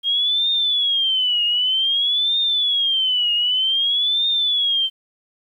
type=tone with vibrato; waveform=sine; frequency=3230 Hz; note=G#7; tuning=49 cents flat; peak=-16 dBFS; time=0.03-4.9 s; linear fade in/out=50 ms; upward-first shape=triangle; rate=0.53 Hz; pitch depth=220 cents each way; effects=9-bit